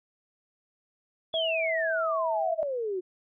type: exponential sweep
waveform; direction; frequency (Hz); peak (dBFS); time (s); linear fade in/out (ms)
sine; down; 3453 to 354.8; -28; 1.33-3.01; 20
type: tone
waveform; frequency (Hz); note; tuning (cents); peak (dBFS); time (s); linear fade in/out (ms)
sine; 650; E5; -24; -27; 1.34-2.63; 0
effects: none